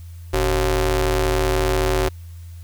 sawtooth ring-modulated tone, 164.81 Hz, E3, in tune, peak -10 dBFS, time 0.33-2.09 s, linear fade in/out 10 ms, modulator 212 Hz, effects added 85 Hz sine -34 dBFS peak until 2.63 s + white hiss -54 dBFS RMS until 2.63 s

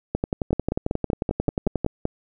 two click trains, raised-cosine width 2 ms, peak -9 / -9 dBFS, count 9 / 20, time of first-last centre 0.53-2.054 / 0.15-1.846 s, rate 5.25 / 11.2 Hz, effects none

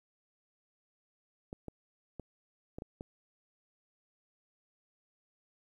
clicks, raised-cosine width 2 ms, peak -28 dBFS, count 6, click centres 1.529 / 1.683 / 2.197 / 2.785 / 2.821 / 3.009 s, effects 11-bit

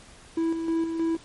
triangle tone with tremolo, 328.5 Hz, E4, 6 cents flat, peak -20 dBFS, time 0.37-1.17 s, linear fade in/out 5 ms, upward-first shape square, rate 3.2 Hz, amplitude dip 45%, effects pink hiss -50 dBFS RMS until 1.24 s + MP3 48 kbps

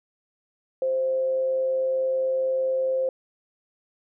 sine tone with amplitude modulation, 523.3 Hz, C5, in tune, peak -20 dBFS, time 0.82-3.09 s, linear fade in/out 2 ms, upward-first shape sine, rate 142 Hz, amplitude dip 25%, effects none

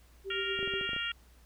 sine tone with tremolo, 389.4 Hz, G4, 12 cents flat, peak -33 dBFS, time 0.24-0.88 s, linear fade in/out 50 ms, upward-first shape triangle, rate 8.2 Hz, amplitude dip 65%
harmonic tone, 466.2 Hz, A#4, in tune, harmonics 3 / 4 / 5 / 6 / 7, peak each -38 / -40 / -42 / -36 / -39 dBFS, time 0.3-1.12 s, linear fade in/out 5 ms
clicks, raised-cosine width 2 ms, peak -30 dBFS, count 8, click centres 0.591 / 0.629 / 0.676 / 0.738 / 0.812 / 0.892 / 0.933 / 0.964 s
effects added 60 Hz sine -57 dBFS peak until 1.45 s + pink hiss -64 dBFS RMS until 1.45 s

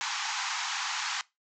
pink band-pass noise, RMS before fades -33 dBFS, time 0.01-1.21 s, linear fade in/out 0 ms, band 790 to 7300 Hz, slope 96 dB/octave, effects noise-tail reverb RT60 0.2 s tail -20 dB re dry

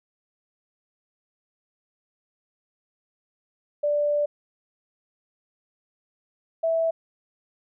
sine tone pair in turn, 587.3 / 655.8 Hz, D5 / E5, 0 / -9 cents, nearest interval major second, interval 191 cents, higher second, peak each -20 dBFS, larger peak neither, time 3.83-4.26 / 6.63-6.91 s, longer first, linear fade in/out 10 ms, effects none

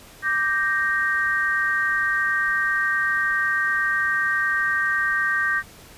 sine chord, G minor, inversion second, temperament equal, 1174.7 / 1568 / 1864.7 Hz, D6 / G6 / Bb6, 0 / 0 / 0 cents, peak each -28 / -22 / -23 dBFS, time 0.22-5.63 s, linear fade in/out 50 ms, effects pink hiss -46 dBFS RMS until 5.97 s + resampled to 32000 Hz

